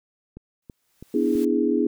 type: click train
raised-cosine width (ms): 3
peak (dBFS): -26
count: 4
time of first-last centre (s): 0.37-1.354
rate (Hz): 3.05
type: noise with exponential growth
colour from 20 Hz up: white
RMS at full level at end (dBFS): -42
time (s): 0.62-1.45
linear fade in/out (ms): 5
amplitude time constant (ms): 180
type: chord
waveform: sine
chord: E dominant seventh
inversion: second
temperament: equal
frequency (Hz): 246.9 / 293.7 / 329.6 / 415.3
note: B3 / D4 / E4 / G#4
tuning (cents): 0 / 0 / 0 / 0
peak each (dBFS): -24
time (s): 1.14-1.87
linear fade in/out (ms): 5
effects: none